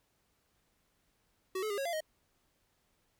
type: tone with pitch steps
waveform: square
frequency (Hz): 376.7 / 430.9 / 405.3 / 548 / 685 / 625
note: F#4 / A4 / G#4 / C#5 / F5 / D#5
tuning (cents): +31 / -36 / -42 / -20 / -34 / +8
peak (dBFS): -34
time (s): 1.55-2.006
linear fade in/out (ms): 5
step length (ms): 76
effects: pink hiss -75 dBFS RMS until 3.19 s